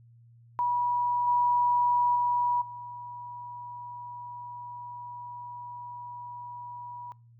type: tone with level steps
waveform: sine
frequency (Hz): 971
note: B5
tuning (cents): -30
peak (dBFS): -24 / -21 / -23 / -38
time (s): 0.59-7.12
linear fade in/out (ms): 0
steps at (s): 1.27 / 2.15 / 2.61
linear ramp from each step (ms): 10
effects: noise-tail reverb RT60 0.4 s tail -26 dB re dry + added 117 Hz sine -53 dBFS peak until 7.39 s